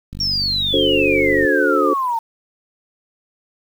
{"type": "click train", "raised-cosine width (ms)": 5, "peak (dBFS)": -19, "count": 65, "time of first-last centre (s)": [0.13, 1.45], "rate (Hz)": 48.5}
{"type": "exponential sweep", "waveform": "sine", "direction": "down", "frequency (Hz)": [5600, 893], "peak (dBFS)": -17, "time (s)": [0.2, 2.19], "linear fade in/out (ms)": 5}
{"type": "chord", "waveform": "sine", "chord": "D dominant seventh", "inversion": "none", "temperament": "just", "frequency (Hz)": [293.7, 367.1, 440.5, 528.6], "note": ["D4", "F#4", "A4", "C5"], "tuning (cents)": [0, -14, 2, 18], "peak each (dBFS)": -20, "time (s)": [0.73, 1.94], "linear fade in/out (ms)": 10}
{"effects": ["7-bit"]}